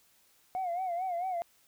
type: tone with vibrato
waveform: sine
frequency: 720 Hz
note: F#5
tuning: 47 cents flat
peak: -29 dBFS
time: 0.55-1.42 s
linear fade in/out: 0 ms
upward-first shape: sine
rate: 4.5 Hz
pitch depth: 100 cents each way
effects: tanh soft clip ceiling -28 dBFS + white hiss -66 dBFS RMS until 1.67 s